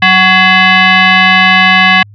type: tone with frequency modulation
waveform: sine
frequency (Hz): 186.4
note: F#3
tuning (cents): +13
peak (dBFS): -3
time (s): 0.02-2.03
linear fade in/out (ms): 5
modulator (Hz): 933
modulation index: 3
effects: added 103 Hz sine -33 dBFS peak until 2.14 s